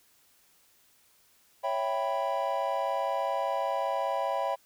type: chord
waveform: triangle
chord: C# half-diminished seventh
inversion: none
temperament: equal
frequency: 554.4 / 659.3 / 784 / 987.8 Hz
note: C#5 / E5 / G5 / B5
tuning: 0 / 0 / 0 / 0 cents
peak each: -31 dBFS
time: 1.63-4.56 s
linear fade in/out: 20 ms
effects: white hiss -64 dBFS RMS until 4.65 s